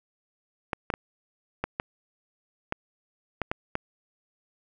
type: clicks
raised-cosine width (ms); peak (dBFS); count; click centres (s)
0.5; -12; 9; 0.732 / 0.902 / 0.939 / 1.64 / 1.799 / 2.724 / 3.417 / 3.515 / 3.754
effects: none